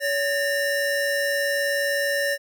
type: tone pair together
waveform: square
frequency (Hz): 565.6 / 1816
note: C#5 / A#6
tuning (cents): +35 / -46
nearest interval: octave + minor sixth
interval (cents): 2019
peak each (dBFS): -25 / -25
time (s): 0-2.38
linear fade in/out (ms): 50
effects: none